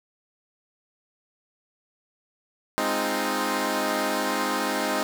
10% pulse chord, F minor seventh, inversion first, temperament equal, 207.7 / 261.6 / 311.1 / 349.2 Hz, Ab3 / C4 / Eb4 / F4, 0 / 0 / 0 / 0 cents, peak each -22 / -20 / -20 / -26 dBFS, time 2.78-5.03 s, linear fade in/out 0 ms, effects none

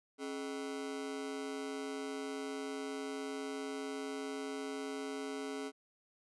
40% pulse ring-modulated tone, 349.2 Hz, F4, in tune, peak -35 dBFS, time 0.18-5.72 s, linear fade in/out 50 ms, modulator 76.2 Hz, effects resampled to 24000 Hz

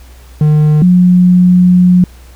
triangle / sine tone pair in turn, 151.6 / 180.08 Hz, D#3 / F#3, -45 / -47 cents, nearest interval minor third, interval 298 cents, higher second, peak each -3 dBFS, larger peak neither, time 0.41-0.82 / 0.82-2.04 s, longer second, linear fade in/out 2 ms, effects added 62 Hz sine -33 dBFS peak until 2.35 s + pink hiss -43 dBFS RMS until 2.35 s

